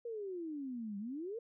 sine exponential two-way sweep, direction down then up, 480.9 to 195.8 to 480.9 Hz, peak -39 dBFS, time 0.05-1.39 s, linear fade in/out 5 ms, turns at 0.98 s, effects none

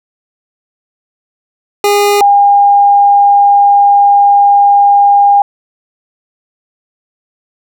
25% pulse / sine tone pair in turn, 408.7 / 808 Hz, G#4 / G#5, -28 / -48 cents, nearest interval octave, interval 1180 cents, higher second, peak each -3 dBFS, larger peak neither, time 1.84-2.21 / 2.21-5.42 s, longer second, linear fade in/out 2 ms, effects none

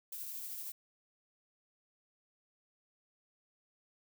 violet noise with tremolo, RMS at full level -42 dBFS, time 0.12-0.72 s, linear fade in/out 5 ms, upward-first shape triangle, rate 13 Hz, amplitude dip 30%, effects none

